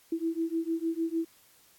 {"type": "beating tone pair", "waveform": "sine", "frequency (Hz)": [325.8, 332.4], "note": ["E4", "E4"], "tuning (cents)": [-20, 15], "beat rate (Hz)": 6.6, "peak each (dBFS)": -31, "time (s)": [0.12, 1.25], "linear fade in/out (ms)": 5, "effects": ["white hiss -61 dBFS RMS until 1.78 s", "AAC 64 kbps"]}